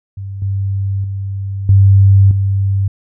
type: tone with level steps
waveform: sine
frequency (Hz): 98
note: G2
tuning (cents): 0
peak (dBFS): -22 / -14 / -18 / -4 / -11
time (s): 0.17-2.88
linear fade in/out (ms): 5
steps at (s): 0.42 / 1.04 / 1.69 / 2.31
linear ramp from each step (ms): 2
effects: none